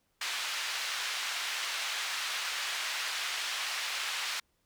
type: band-pass noise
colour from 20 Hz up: white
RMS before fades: -35 dBFS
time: 0.21-4.4 s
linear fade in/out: 5 ms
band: 1200 to 3900 Hz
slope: 12 dB/octave
effects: pink hiss -75 dBFS RMS until 4.65 s